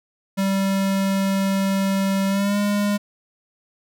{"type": "tone with pitch glide", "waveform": "square", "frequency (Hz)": [194.5, 204.6], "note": ["G3", "G#3"], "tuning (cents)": [-13, -26], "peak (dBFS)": -19, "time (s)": [0.37, 2.98], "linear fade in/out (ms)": 20, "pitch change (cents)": 87, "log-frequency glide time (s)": [2.28, 2.58], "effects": []}